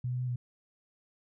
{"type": "tone with pitch steps", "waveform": "sine", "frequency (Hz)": [124.4, 125.1, 126.1, 122.8], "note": ["B2", "B2", "B2", "B2"], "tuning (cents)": [13, 23, 36, -9], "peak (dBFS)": -30, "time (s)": [0.04, 0.36], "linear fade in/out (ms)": 5, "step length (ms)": 80, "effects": []}